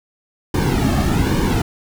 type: noise with flanger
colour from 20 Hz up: brown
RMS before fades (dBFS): -17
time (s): 0.54-1.62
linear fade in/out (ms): 5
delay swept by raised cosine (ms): 1.5 to 2.07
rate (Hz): 1.2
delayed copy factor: -0.8
effects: none